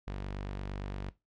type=tone; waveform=sawtooth; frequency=48.72 Hz; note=G1; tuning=10 cents flat; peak=-32 dBFS; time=0.07-1.1 s; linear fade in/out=10 ms; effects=noise-tail reverb RT60 0.2 s tail -17 dB re dry + low-pass 4000 Hz 12 dB/octave